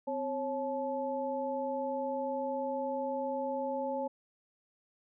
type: tone cluster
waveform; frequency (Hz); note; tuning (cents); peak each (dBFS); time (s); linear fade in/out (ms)
sine; 259.4 / 547 / 863; C4 / C#5 / A5; -15 / -23 / -34; -39 / -34 / -37; 0.07-4.08; 10
effects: none